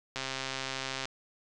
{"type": "click train", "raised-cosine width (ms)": 0.2, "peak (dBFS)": -17, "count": 120, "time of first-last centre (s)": [0.16, 1.055], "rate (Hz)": 133, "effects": ["resampled to 24000 Hz"]}